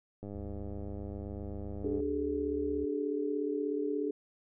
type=click train; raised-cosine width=2 ms; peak=-30 dBFS; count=180; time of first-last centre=0.23-2.002 s; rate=101 Hz
type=tone; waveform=triangle; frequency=73.42 Hz; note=D2; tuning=in tune; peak=-40 dBFS; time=0.34-2.85 s; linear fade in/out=5 ms
type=chord; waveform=sine; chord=D suspended fourth; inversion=none; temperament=equal with one note detuned; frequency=293.7 / 392 / 428.7 Hz; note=D4 / G4 / A4; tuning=0 / 0 / -45 cents; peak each=-34 / -37 / -34 dBFS; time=1.84-4.11 s; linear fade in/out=5 ms
effects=none